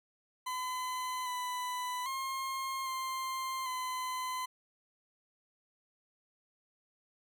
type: tone with pitch steps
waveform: 40% pulse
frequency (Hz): 1014 / 996 / 1068 / 1051 / 1019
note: B5 / B5 / C6 / C6 / C6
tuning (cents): +45 / +14 / +35 / +7 / -46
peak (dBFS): -34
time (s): 0.46-4.46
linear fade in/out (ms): 10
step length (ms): 800
effects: none